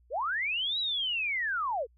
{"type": "linear two-way sweep", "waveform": "sine", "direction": "up then down", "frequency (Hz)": [415, 3951, 416.6], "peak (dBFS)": -28, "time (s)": [0.1, 1.87], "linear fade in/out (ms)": 50, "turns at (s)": 0.79, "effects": ["added 60 Hz sine -60 dBFS peak until 1.97 s"]}